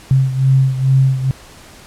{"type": "beating tone pair", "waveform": "sine", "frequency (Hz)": [132.6, 134.9], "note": ["C3", "C#3"], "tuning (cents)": [23, -47], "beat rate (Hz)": 2.3, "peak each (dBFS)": [-11, -16], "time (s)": [0.11, 1.31], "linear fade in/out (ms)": 0, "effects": ["pink hiss -40 dBFS RMS until 1.86 s", "low-pass 11000 Hz 12 dB/octave"]}